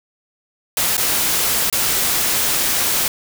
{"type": "noise with dropouts", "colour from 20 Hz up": "white", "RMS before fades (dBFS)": -18, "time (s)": [0.77, 3.08], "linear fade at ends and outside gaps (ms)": 2, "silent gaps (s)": [[0.969, 0.978], [1.7, 1.726]], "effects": []}